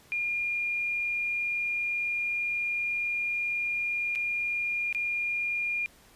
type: tone with dropouts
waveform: sine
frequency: 2414 Hz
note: D7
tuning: 47 cents sharp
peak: -27 dBFS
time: 0.12-5.86 s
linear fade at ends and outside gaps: 0 ms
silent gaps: 4.152-4.157 / 4.927-4.948 s
effects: pink hiss -57 dBFS RMS until 6.15 s + resampled to 32000 Hz